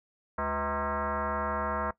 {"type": "tone with frequency modulation", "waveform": "sine", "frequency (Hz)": 210.8, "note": "G#3", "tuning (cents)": 26, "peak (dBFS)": -28, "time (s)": [0.38, 1.91], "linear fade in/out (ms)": 5, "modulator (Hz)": 284, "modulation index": 4.7, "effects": ["noise-tail reverb RT60 0.1 s tail -18 dB re dry"]}